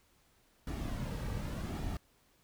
brown noise with flanger, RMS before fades -38 dBFS, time 0.67-1.97 s, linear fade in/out 2 ms, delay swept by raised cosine 1.9 to 2.9 ms, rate 0.85 Hz, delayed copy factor -0.5, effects pink hiss -69 dBFS RMS until 2.43 s

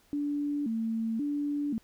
sine tone with vibrato, 255.5 Hz, C4, 41 cents flat, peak -28 dBFS, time 0.13-1.78 s, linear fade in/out 0 ms, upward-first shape square, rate 0.94 Hz, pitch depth 220 cents each way, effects pink hiss -64 dBFS RMS until 1.83 s

